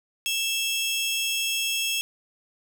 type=tone pair together; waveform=sawtooth; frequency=2663 / 3278 Hz; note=E7 / G#7; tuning=+17 / -23 cents; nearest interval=major third; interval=360 cents; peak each=-24 dBFS; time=0.26-2.01 s; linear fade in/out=0 ms; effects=none